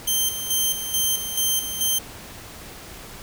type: tone with tremolo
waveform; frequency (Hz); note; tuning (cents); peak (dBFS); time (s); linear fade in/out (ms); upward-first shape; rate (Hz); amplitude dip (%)
10% pulse; 3136; G7; 0; -11; 0.07-1.99; 10; square; 2.3; 60
effects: pink hiss -40 dBFS RMS until 3.22 s